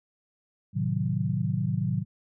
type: chord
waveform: sine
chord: A diminished seventh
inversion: none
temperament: equal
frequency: 110 / 130.81 / 155.56 / 185 Hz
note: A2 / C3 / Eb3 / Gb3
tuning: 0 / 0 / 0 / 0 cents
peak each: -30 dBFS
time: 0.73-2.05 s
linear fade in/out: 50 ms
effects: none